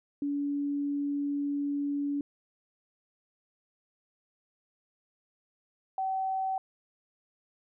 sine tone pair in turn, 285.6 / 763.8 Hz, D4 / G5, -48 / -45 cents, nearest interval octave + perfect fourth, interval 1703 cents, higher second, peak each -28 dBFS, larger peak neither, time 0.22-2.21 / 5.98-6.58 s, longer first, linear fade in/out 2 ms, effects none

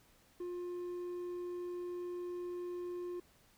sine tone with hard clipping, 354.2 Hz, F4, 24 cents sharp, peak -40 dBFS, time 0.4-3.2 s, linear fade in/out 5 ms, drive 3 dB, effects pink hiss -67 dBFS RMS until 3.57 s

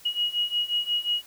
sine beating tone pair, 2895 / 2900.6 Hz, F#7 / F#7, -38 / -35 cents, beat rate 5.6 Hz, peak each -28 / -26 dBFS, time 0.05-1.22 s, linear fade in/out 10 ms, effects white hiss -51 dBFS RMS until 1.26 s

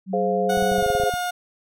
sine tone, 190 Hz, F#3, 46 cents sharp, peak -26 dBFS, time 0.06-0.84 s, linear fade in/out 50 ms
sine chord, F minor, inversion first, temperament just, 419.1 / 523.8 / 698.5 Hz, Ab4 / C5 / F5, +16 / +2 / 0 cents, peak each -24 dBFS, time 0.13-1.1 s, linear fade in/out 5 ms
30% pulse tone with pitch glide, 734 to 715.6 Hz, F#5 to F5, -14 to +42 cents, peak -21 dBFS, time 0.49-1.31 s, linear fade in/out 10 ms, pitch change -44 cents, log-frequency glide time 0.69-0.87 s
clicks, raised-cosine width 5 ms, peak -21 dBFS, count 11, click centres 0.574 / 0.625 / 0.718 / 0.783 / 0.826 / 0.863 / 0.902 / 0.951 / 1 / 1.036 / 1.139 s
effects none

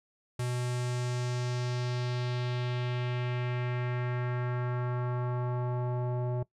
square tone with low-pass filter sweep, 123.47 Hz, B2, in tune, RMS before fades -32 dBFS, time 0.39-6.43 s, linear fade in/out 5 ms, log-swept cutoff 9800 to 690 Hz, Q 1.7, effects noise-tail reverb RT60 0.1 s tail -20 dB re dry

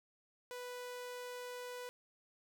sawtooth tone, 493.9 Hz, B4, in tune, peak -40 dBFS, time 0.51-1.89 s, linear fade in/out 0 ms, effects none

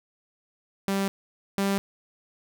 sawtooth tone pair in turn, 196 / 197.25 Hz, G3 / G3, 0 / +11 cents, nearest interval unison, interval 11 cents, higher second, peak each -20 / -19 dBFS, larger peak second, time 0.88-1.08 / 1.58-1.78 s, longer neither, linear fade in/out 0 ms, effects none

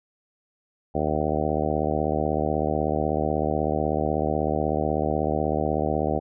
harmonic tone, 76.2 Hz, D#2, 36 cents flat, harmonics 1 / 2 / 3 / 4 / 5 / 6 / 7 / 8 / 9 / 10, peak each -31 / -31 / -31 / -31 / -31 / -31 / -31 / -31 / -31 / -31 dBFS, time 0.94-6.2 s, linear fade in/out 20 ms, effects none

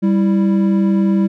triangle tone pair together, 196 / 329.6 Hz, G3 / E4, 0 / 0 cents, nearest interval major sixth, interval 900 cents, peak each -10 / -17 dBFS, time 0.02-1.28 s, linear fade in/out 20 ms, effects none

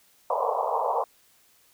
white band-pass noise, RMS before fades -26 dBFS, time 0.3-1.04 s, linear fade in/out 2 ms, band 450 to 1100 Hz, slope 96 dB/octave, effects white hiss -61 dBFS RMS until 1.73 s

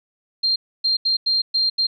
sine tone bursts at uneven times, 4186 Hz, C8, in tune, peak -16 dBFS, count 6, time 0.43-0.56 / 0.84-0.97 / 1.05-1.17 / 1.26-1.42 / 1.54-1.7 / 1.78-1.87 s, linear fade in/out 10 ms, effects none

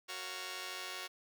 5% pulse chord, Gb major seventh, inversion none, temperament just, 370 / 462.5 / 555 / 693.7 Hz, Gb4 / Bb4 / Db5 / F5, 0 / -14 / +2 / -12 cents, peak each -35 / -39 / -37 / -39 dBFS, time 0.08-1.08 s, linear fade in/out 20 ms, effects none

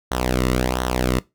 sawtooth tone with flanger, 62.8 Hz, B1, 30 cents sharp, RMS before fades -21 dBFS, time 0.11-1.19 s, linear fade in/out 5 ms, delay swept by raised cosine 0.41 to 1.27 ms, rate 1.4 Hz, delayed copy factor -0.75, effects noise-tail reverb RT60 0.2 s tail -20 dB re dry

